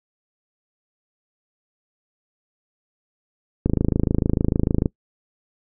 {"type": "click train", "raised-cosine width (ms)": 3, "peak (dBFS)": -5, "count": 33, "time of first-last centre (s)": [3.66, 4.859], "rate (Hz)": 26.7, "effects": ["noise-tail reverb RT60 0.1 s tail -24 dB re dry"]}